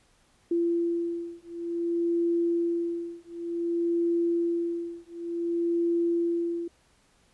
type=beating tone pair; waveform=sine; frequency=340.2 / 340.75 Hz; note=F4 / F4; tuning=-45 / -43 cents; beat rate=0.55 Hz; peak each=-28 dBFS; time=0.51-6.68 s; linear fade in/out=5 ms; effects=pink hiss -64 dBFS RMS until 7.33 s + resampled to 24000 Hz